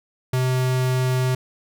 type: tone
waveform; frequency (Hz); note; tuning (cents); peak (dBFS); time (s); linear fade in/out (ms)
square; 128.3; C3; -34; -19; 0.33-1.35; 5
effects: none